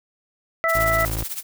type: harmonic tone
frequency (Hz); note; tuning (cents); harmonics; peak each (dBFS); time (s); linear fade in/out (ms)
659.3; E5; 0; 1 / 2 / 3; -22 / -22 / -22; 0.64-1.05; 0
type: noise with tremolo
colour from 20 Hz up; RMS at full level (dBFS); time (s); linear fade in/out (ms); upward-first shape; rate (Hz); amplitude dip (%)
blue; -27; 0.68-1.43; 20; triangle; 16; 85
type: tone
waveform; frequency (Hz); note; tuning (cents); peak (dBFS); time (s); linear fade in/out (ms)
25% pulse; 55; A1; 0; -21; 0.75-1.24; 5
effects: none